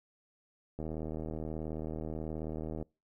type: click train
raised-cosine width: 2 ms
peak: -26 dBFS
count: 161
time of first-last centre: 0.79-2.826 s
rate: 78.6 Hz
effects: noise-tail reverb RT60 0.3 s tail -26 dB re dry